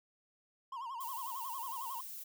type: tone with vibrato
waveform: triangle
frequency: 1000 Hz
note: B5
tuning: 21 cents sharp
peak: -38 dBFS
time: 0.72-2.01 s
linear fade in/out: 5 ms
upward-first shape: sine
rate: 11 Hz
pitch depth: 160 cents each way
type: noise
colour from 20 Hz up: violet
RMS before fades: -46 dBFS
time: 1-2.24 s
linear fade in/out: 10 ms
effects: none